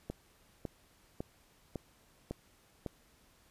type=click train; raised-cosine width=2 ms; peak=-24 dBFS; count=6; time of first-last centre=0.1-2.862 s; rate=1.81 Hz; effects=pink hiss -66 dBFS RMS until 3.5 s + resampled to 32000 Hz